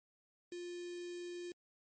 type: tone with notch filter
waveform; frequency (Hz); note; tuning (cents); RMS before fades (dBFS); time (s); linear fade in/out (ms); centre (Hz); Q
square; 351.1; F4; +9; -45; 0.52-1.52; 2; 1100; 0.76
effects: MP3 32 kbps